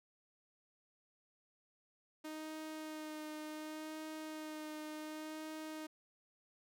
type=tone with vibrato; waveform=sawtooth; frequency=309.6 Hz; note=D#4; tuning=9 cents flat; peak=-40 dBFS; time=2.24-5.87 s; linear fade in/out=10 ms; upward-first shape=sine; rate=0.68 Hz; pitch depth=17 cents each way; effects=none